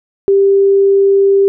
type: tone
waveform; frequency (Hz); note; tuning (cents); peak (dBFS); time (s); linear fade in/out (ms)
sine; 394.3; G4; +10; -6; 0.28-1.48; 0
effects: none